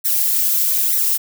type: noise with flanger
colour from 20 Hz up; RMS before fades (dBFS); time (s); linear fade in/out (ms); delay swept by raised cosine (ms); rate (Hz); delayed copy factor
violet; -17; 0.04-1.18; 20; 0.5 to 5.6; 1.1; +0.85
effects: none